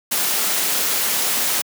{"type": "noise", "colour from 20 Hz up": "white", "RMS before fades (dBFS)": -20, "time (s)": [0.11, 1.62], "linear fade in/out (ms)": 10, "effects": ["high-pass 200 Hz 12 dB/octave"]}